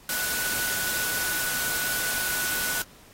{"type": "tone in noise", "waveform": "sine", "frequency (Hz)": 1480, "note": "F#6", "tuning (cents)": 0, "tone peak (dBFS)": -30, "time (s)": [0.09, 2.82], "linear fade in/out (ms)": 2, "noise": "white", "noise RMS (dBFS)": -29, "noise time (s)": [0.09, 2.82], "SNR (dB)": -4, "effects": ["pink hiss -53 dBFS RMS until 3.13 s", "AAC 48 kbps"]}